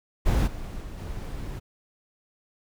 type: noise with level steps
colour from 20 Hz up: brown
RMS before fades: -22 / -35 / -37 / -34 dBFS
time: 0.25-1.6 s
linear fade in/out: 20 ms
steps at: 0.46 / 0.81 / 0.97 s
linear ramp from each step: 20 ms
effects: none